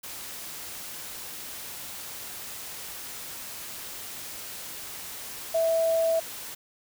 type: tone in noise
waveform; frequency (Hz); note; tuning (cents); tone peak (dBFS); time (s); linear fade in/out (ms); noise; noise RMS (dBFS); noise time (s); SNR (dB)
sine; 656; E5; -9; -21; 5.54-6.2; 10; white; -39; 0.03-6.55; +15
effects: none